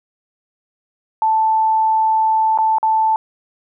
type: tone with dropouts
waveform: sine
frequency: 880 Hz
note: A5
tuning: in tune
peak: -12 dBFS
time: 1.22-3.16 s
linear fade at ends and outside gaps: 1 ms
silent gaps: 2.576-2.586 / 2.784-2.829 s
effects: none